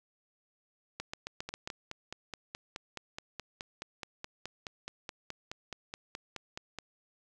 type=two click trains; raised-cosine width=0.2 ms; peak=-22 / -20 dBFS; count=26 / 6; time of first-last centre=1.49-6.787 / 1-1.675 s; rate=4.72 / 7.41 Hz; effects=none